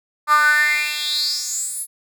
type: tone with high-pass filter sweep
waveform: 10% pulse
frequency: 298.9 Hz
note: D4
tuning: 31 cents sharp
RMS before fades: -19 dBFS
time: 0.27-1.87 s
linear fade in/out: 50 ms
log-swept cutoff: 1100 to 11000 Hz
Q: 7.2
effects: none